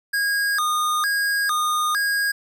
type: tone with vibrato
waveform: square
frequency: 1416 Hz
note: F6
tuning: 23 cents sharp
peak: -20 dBFS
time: 0.13-2.32 s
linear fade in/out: 10 ms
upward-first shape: square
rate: 1.1 Hz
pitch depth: 250 cents each way
effects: none